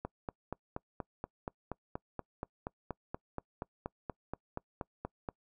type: click train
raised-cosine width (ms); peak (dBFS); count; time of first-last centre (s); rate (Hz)
1; -23; 23; 0.05-5.288; 4.2
effects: noise-tail reverb RT60 0.1 s tail -25 dB re dry